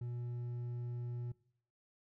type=tone with hard clipping; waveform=triangle; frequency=120.8 Hz; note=B2; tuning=38 cents flat; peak=-40 dBFS; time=0.01-1.32 s; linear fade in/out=5 ms; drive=7 dB; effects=noise-tail reverb RT60 0.6 s tail -21 dB re dry